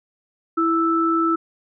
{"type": "tone pair together", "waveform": "sine", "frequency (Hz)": [329.6, 1318.5], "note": ["E4", "E6"], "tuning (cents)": [0, 0], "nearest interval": "2 octaves", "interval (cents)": 2400, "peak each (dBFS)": -19, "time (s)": [0.57, 1.36], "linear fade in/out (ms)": 10, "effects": []}